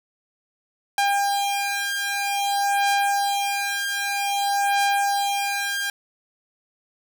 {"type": "beating tone pair", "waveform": "sawtooth", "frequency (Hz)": [802, 802.52], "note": ["G5", "G5"], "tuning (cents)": [39, 40], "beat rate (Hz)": 0.52, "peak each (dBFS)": -20, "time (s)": [0.98, 5.9], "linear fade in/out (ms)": 2, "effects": []}